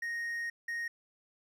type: tone bursts at uneven times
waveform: triangle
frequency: 1864.7 Hz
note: A#6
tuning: in tune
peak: -32 dBFS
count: 2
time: 0.02-0.5 / 0.68-0.88 s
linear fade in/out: 5 ms
effects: none